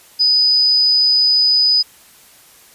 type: tone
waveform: sine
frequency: 4983 Hz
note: D#8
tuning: 2 cents sharp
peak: -10 dBFS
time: 0.19-1.83 s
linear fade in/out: 20 ms
effects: white hiss -46 dBFS RMS until 2.74 s + resampled to 32000 Hz